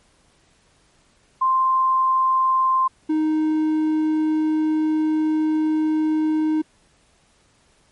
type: tone pair in turn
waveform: sine / triangle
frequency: 1046.5 / 311.1 Hz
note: C6 / D#4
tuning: 0 / 0 cents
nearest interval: octave + major sixth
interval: 2100 cents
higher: first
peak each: -15 dBFS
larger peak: neither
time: 1.41-2.88 / 3.09-6.62 s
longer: second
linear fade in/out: 10 ms
effects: pink hiss -59 dBFS RMS until 7.91 s + MP3 48 kbps